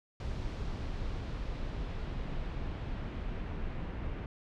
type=noise with low-pass filter sweep; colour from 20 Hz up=brown; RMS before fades=-37 dBFS; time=0.2-4.26 s; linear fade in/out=2 ms; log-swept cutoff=5200 to 2400 Hz; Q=1.1; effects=none